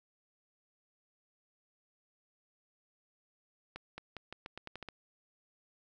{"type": "accelerating click train", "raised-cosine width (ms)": 0.3, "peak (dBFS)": -27, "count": 10, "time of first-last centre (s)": [3.76, 4.887], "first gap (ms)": 220, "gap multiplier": 0.85, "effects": []}